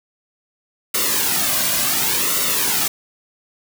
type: noise with flanger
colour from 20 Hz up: white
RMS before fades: -19 dBFS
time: 0.94-2.88 s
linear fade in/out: 5 ms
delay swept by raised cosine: 1.2 to 2.3 ms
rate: 0.69 Hz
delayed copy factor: -0.65
effects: none